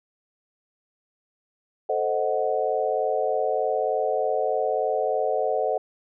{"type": "chord", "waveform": "sine", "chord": "A diminished seventh", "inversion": "none", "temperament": "equal", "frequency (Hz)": [440, 523.3, 622.3, 740], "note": ["A4", "C5", "Eb5", "Gb5"], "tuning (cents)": [0, 0, 0, 0], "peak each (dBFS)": -27, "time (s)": [1.89, 5.78], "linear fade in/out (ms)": 5, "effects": []}